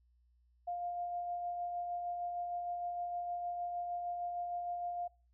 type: tone with tremolo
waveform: sine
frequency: 703 Hz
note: F5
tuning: 11 cents sharp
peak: -35 dBFS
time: 0.67-5.08 s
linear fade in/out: 10 ms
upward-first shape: sine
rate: 6.5 Hz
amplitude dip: 30%
effects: noise-tail reverb RT60 0.4 s tail -25 dB re dry + added 60 Hz sine -67 dBFS peak until 5.33 s